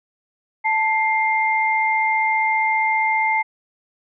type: tone pair together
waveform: sine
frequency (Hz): 880 / 2105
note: A5 / C7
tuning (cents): 0 / +10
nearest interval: octave + minor third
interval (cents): 1510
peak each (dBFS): -19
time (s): 0.64-3.43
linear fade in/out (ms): 20
effects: none